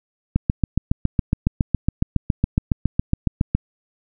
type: click train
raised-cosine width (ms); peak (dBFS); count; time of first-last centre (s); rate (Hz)
5; -4; 24; 0.36-3.55; 7.21
effects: none